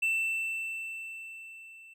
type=tone with level ramp; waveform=triangle; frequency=2670 Hz; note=E7; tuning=22 cents sharp; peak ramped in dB=-23 to -48 dBFS; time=0.02-1.94 s; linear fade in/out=10 ms; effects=none